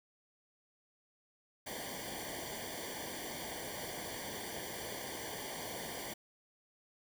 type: noise with comb filter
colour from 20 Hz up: pink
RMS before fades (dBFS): -43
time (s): 1.66-6.14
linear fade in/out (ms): 10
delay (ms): 0.76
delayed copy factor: -1
effects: none